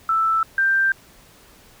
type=tone pair in turn; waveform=sine; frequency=1322 / 1574.9 Hz; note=E6 / G6; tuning=+5 / +8 cents; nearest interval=minor third; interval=303 cents; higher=second; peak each=-16 / -15 dBFS; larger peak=second; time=0.09-0.43 / 0.58-0.92 s; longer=neither; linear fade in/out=2 ms; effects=pink hiss -50 dBFS RMS until 1.8 s